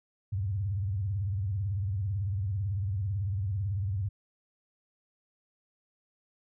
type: tone with vibrato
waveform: sine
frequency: 98 Hz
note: G2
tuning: in tune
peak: -28 dBFS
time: 0.32-4.09 s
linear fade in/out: 10 ms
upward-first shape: sine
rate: 18 Hz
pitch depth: 180 cents each way
effects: none